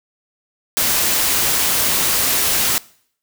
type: noise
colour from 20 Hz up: white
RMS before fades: -17 dBFS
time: 0.77-2.78 s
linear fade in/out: 0 ms
effects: noise-tail reverb RT60 0.6 s tail -22 dB re dry